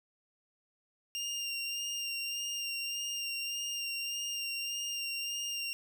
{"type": "tone with vibrato", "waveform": "25% pulse", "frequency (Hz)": 2794, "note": "F7", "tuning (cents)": 0, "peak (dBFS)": -31, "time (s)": [1.15, 5.73], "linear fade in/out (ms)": 0, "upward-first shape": "sine", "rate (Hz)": 1.7, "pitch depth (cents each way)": 19, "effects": []}